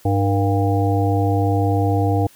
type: harmonic tone with a mistuned harmonic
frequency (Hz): 100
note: G2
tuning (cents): +35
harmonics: 1 / 3 / 5 / 7 / 8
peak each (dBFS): -17 / -22 / -24 / -25 / -26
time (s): 0.05-2.27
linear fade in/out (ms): 5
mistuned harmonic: 5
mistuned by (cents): -82
effects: white hiss -50 dBFS RMS until 2.35 s